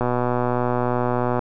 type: click train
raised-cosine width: 1 ms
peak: -8 dBFS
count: 171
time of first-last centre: 0.01-1.392 s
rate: 123 Hz
effects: none